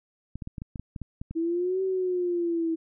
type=clicks; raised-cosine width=5 ms; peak=-23 dBFS; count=11; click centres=0.356 / 0.422 / 0.474 / 0.582 / 0.619 / 0.758 / 0.796 / 0.962 / 1.017 / 1.215 / 1.31 s
type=exponential two-way sweep; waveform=sine; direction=up then down; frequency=323.5 to 382.6 to 323.5 Hz; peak=-24 dBFS; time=1.35-2.76 s; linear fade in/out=20 ms; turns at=1.82 s
effects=none